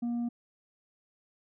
sine tone with tanh clipping, 237.8 Hz, A#3, 35 cents sharp, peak -30 dBFS, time 0.02-0.29 s, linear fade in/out 10 ms, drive 3 dB, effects none

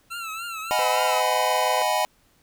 25% pulse tone with vibrato, 1340 Hz, E6, 28 cents sharp, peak -27 dBFS, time 0.1-1.21 s, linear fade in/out 20 ms, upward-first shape triangle, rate 3.5 Hz, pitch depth 94 cents each way
square chord, G# minor seventh, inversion second, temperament equal, 622.3 / 740 / 830.6 / 987.8 Hz, D#5 / F#5 / G#5 / B5, 0 / 0 / 0 / 0 cents, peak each -27 dBFS, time 0.71-2.05 s, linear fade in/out 0 ms
harmonic tone, 507 Hz, B4, 45 cents sharp, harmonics 1 / 2 / 3 / 4 / 5 / 6, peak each -29 / -33 / -41 / -39 / -47 / -39 dBFS, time 0.79-1.82 s, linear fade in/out 0 ms
effects pink hiss -62 dBFS RMS until 2.42 s

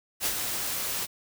white noise with ADSR envelope, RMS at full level -26 dBFS, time 0.2-1.07 s, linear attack 56 ms, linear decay 61 ms, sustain -5 dB, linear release 31 ms, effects none

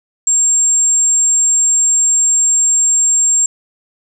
sine tone, 7450 Hz, A#8, 2 cents flat, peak -9 dBFS, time 0.27-3.46 s, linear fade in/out 2 ms, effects none

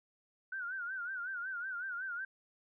sine tone with vibrato, 1480 Hz, F#6, in tune, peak -37 dBFS, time 0.52-2.25 s, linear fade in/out 5 ms, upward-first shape sine, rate 5.4 Hz, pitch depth 110 cents each way, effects none

